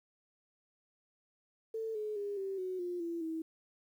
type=tone with pitch steps; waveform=sine; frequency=445.6 / 425.5 / 406.3 / 387.9 / 370.4 / 353.7 / 337.7 / 322.5 Hz; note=A4 / G#4 / G#4 / G4 / F#4 / F4 / E4 / E4; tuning=+22 / +42 / -38 / -18 / +2 / +22 / +42 / -38 cents; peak=-35 dBFS; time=1.74-3.42 s; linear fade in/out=5 ms; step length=210 ms; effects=11-bit